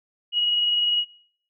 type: tone with tremolo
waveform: sine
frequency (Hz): 2900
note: F#7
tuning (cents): -35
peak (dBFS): -18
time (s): 0.32-1.05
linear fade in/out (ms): 50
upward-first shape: sine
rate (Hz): 20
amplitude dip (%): 30
effects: noise-tail reverb RT60 0.7 s tail -25 dB re dry